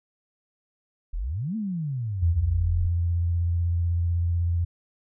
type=exponential two-way sweep; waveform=sine; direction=up then down; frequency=34.95 to 228.3 to 34.95 Hz; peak=-26 dBFS; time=1.13-2.88 s; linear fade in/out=10 ms; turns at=1.56 s
type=tone with vibrato; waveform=sine; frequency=85.8 Hz; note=F2; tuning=30 cents flat; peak=-21 dBFS; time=2.22-4.65 s; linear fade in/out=10 ms; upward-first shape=triangle; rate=16 Hz; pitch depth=30 cents each way
effects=none